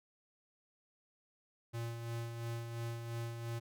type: tone with tremolo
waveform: square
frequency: 116.54 Hz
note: A#2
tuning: in tune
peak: -38 dBFS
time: 1.73-3.6 s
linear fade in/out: 20 ms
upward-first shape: sine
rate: 2.9 Hz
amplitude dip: 45%
effects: none